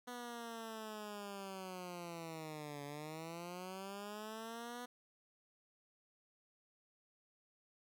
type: linear two-way sweep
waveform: 10% pulse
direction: down then up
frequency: 246.9 to 142.3 to 246.9 Hz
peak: -37 dBFS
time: 0.07-4.86 s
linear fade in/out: 10 ms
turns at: 2.84 s
effects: none